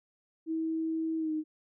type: tone with pitch glide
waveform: sine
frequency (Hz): 322.3 to 310.4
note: E4 to D#4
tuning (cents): -39 to -4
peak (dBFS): -29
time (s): 0.46-1.44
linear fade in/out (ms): 50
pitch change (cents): -65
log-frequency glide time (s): 1.18-1.32
effects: none